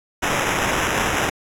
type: noise with sample-and-hold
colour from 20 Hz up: white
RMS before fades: -21 dBFS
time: 0.22-1.3 s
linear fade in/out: 10 ms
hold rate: 4410 Hz
effects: low-pass 12000 Hz 12 dB/octave